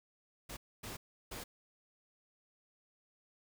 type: noise bursts at uneven times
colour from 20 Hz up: pink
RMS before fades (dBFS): -45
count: 3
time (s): 0.49-0.57 / 0.83-0.97 / 1.31-1.44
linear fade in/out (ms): 10
effects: none